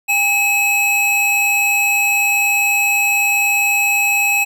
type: tone pair together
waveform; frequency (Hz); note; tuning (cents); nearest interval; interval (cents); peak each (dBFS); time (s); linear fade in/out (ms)
square; 809 / 2568; G#5 / E7; -46 / -46; octave + minor sixth; 2000; -23 / -14; 0.08-4.45; 20
effects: none